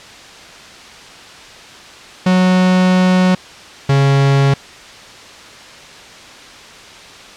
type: tone pair in turn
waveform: 45% pulse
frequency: 183.9 / 138.29 Hz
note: F#3 / C#3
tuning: -10 / -4 cents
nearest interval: perfect fourth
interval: 494 cents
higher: first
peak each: -9 dBFS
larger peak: neither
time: 2.26-3.35 / 3.89-4.54 s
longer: first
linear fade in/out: 5 ms
effects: white hiss -36 dBFS RMS until 7.36 s + low-pass 5000 Hz 12 dB/octave